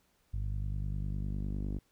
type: tone with low-pass filter sweep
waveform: sawtooth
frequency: 49.82 Hz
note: G1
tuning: 29 cents sharp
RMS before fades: -35 dBFS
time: 0.33-1.79 s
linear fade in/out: 10 ms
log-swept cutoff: 100 to 290 Hz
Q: 1.6
effects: pink hiss -72 dBFS RMS until 1.91 s